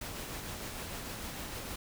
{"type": "noise with tremolo", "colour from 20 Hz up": "pink", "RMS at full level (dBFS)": -40, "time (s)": [0.01, 1.76], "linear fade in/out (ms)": 5, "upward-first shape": "triangle", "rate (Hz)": 6.6, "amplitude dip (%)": 30, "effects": []}